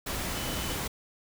sine tone in noise, 3010 Hz, F#7, 29 cents sharp, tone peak -42 dBFS, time 0.35-0.75 s, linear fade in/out 10 ms, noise pink, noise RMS -33 dBFS, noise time 0.06-0.88 s, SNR -12 dB, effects none

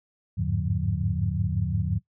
sine tone cluster, 82.5 / 99.9 / 105.6 / 144.7 / 177.3 Hz, E2 / G2 / G#2 / D3 / F3, +2 / +33 / +29 / -25 / +26 cents, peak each -30 dBFS, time 0.37-1.99 s, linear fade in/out 20 ms, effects noise-tail reverb RT60 0.1 s tail -17 dB re dry

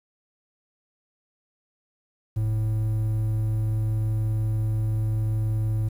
triangle tone pair together, 43.18 / 108.8 Hz, F1 / A2, -19 / -19 cents, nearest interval octave + major third, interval 1600 cents, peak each -32 / -20 dBFS, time 2.36-5.89 s, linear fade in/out 10 ms, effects 9-bit

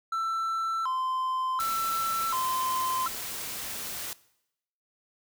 triangle tone with vibrato, 1174.7 Hz, D6, in tune, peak -25 dBFS, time 0.12-3.08 s, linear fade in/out 5 ms, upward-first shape square, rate 0.68 Hz, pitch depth 220 cents each way
white noise, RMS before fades -36 dBFS, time 1.6-4.13 s, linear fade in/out 0 ms
effects noise-tail reverb RT60 0.8 s tail -20 dB re dry

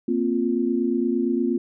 sine chord, Bb suspended second, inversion none, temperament equal, 233.1 / 261.6 / 349.2 Hz, Bb3 / C4 / F4, 0 / 0 / 0 cents, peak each -24 dBFS, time 0.08-1.58 s, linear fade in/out 5 ms, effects none

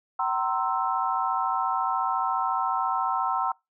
sine chord, C dominant seventh, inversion second, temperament equal with one note detuned, 763.9 / 932.3 / 1046.5 / 1318.5 Hz, G5 / Bb5 / C6 / E6, -45 / 0 / 0 / 0 cents, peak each -29 dBFS, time 0.19-3.52 s, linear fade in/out 5 ms, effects noise-tail reverb RT60 0.2 s tail -24 dB re dry

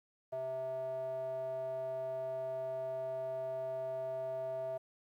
square tone with band-pass filter, 130.81 Hz, C3, in tune, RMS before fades -39 dBFS, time 0.32-4.78 s, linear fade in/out 10 ms, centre 640 Hz, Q 8.4, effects 12-bit

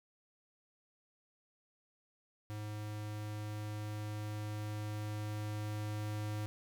square tone with level ramp, 105.8 Hz, G#2, 33 cents sharp, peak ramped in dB -41 to -37 dBFS, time 2.5-6.46 s, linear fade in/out 0 ms, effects none

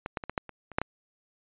clicks, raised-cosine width 0.5 ms, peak -18 / -15 / -22 / -19 / -12 / -26 / -28 / -9 / -13 dBFS, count 9, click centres 0.061 / 0.172 / 0.238 / 0.296 / 0.378 / 0.493 / 0.717 / 0.785 / 0.816 s, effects resampled to 8000 Hz

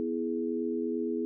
sine chord, E major, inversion second, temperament equal with one note detuned, 246.9 / 329.6 / 418.4 Hz, B3 / E4 / G#4, 0 / 0 / +13 cents, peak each -33 dBFS, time 0-1.25 s, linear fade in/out 0 ms, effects none

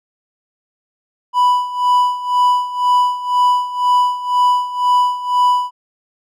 triangle tone with tremolo, 989 Hz, B5, 2 cents sharp, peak -7 dBFS, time 1.33-5.71 s, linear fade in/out 50 ms, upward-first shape sine, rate 2 Hz, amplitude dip 80%, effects none

